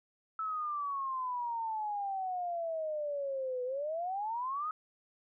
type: exponential two-way sweep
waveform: sine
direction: down then up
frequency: 1314 to 493.9 to 1285 Hz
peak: -33 dBFS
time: 0.39-4.71 s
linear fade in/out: 2 ms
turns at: 3.64 s
effects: none